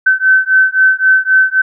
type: beating tone pair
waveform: sine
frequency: 1529 / 1532.8 Hz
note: G6 / G6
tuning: -44 / -39 cents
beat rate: 3.8 Hz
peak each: -10 dBFS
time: 0.06-1.62 s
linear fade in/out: 10 ms
effects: none